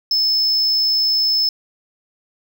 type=tone; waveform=triangle; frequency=5240 Hz; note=E8; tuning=11 cents flat; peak=-13 dBFS; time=0.11-1.49 s; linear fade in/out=2 ms; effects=none